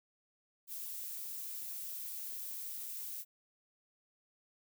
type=noise; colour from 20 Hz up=violet; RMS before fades=-43 dBFS; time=0.67-3.25 s; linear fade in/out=50 ms; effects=none